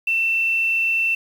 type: tone with quantisation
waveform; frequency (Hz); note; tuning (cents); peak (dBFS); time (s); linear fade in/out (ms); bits
sine; 2683; E7; +30; -17; 0.07-1.15; 5; 7
effects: none